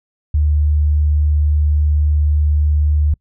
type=tone; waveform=sine; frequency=74.7 Hz; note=D2; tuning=30 cents sharp; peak=-11 dBFS; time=0.34-3.14 s; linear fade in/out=5 ms; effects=noise-tail reverb RT60 0.1 s tail -26 dB re dry